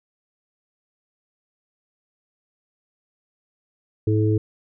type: harmonic tone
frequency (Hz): 107.4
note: A2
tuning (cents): -41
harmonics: 1 / 3 / 4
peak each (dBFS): -18 / -23 / -24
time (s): 4.07-4.38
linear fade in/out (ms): 5
effects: none